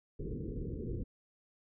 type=low-pass noise; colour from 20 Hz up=pink; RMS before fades=-39 dBFS; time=0.19-1.04 s; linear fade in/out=10 ms; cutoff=490 Hz; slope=96 dB/octave; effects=none